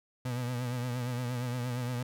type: tone with vibrato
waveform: 35% pulse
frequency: 123.47 Hz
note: B2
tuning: in tune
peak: -30 dBFS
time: 0.25-2.03 s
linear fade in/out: 5 ms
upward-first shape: triangle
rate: 8.6 Hz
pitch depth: 69 cents each way
effects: none